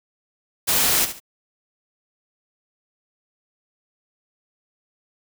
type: noise with echo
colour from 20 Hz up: white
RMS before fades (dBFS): -19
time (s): 0.67-1.06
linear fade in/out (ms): 20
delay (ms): 71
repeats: 2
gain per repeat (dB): -11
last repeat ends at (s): 1.202
effects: none